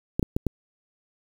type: clicks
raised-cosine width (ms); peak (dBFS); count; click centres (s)
3; -10; 4; 0.195 / 0.228 / 0.365 / 0.467
effects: 7-bit